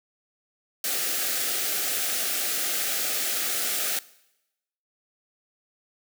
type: band-stop noise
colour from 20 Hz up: white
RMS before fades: -27 dBFS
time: 0.84-3.99 s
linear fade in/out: 2 ms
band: 820 to 1200 Hz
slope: 96 dB/octave
effects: noise-tail reverb RT60 0.9 s tail -20 dB re dry + high-pass 300 Hz 12 dB/octave